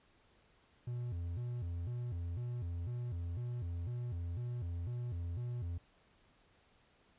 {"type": "tone with vibrato", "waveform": "triangle", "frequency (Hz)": 102.1, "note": "G#2", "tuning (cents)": -29, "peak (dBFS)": -35, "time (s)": [0.87, 5.78], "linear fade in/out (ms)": 5, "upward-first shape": "square", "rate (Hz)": 2, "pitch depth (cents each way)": 300, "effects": ["pink hiss -69 dBFS RMS until 7.18 s", "resampled to 8000 Hz"]}